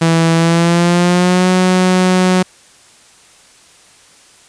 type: tone with pitch glide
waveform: sawtooth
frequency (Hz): 164.81 to 183.93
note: E3 to F#3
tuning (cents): 0 to -10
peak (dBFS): -5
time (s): 0.01-2.43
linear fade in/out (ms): 10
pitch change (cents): +190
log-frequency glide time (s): 0.35-1.49
effects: white hiss -45 dBFS RMS until 4.48 s + resampled to 22050 Hz